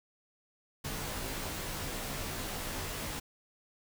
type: noise with comb filter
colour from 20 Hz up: pink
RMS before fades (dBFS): -38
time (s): 0.84-3.2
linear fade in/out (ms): 10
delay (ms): 17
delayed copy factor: -0.85
effects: none